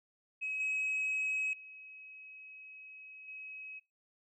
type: tone with level steps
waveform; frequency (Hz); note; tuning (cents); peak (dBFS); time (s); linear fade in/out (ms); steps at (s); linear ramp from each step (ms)
sine; 2552; D#7; +43; -34 / -30 / -49 / -44; 0.41-3.8; 20; 0.6 / 1.53 / 3.28; 2
effects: noise-tail reverb RT60 0.2 s tail -19 dB re dry + tanh soft clip ceiling -29 dBFS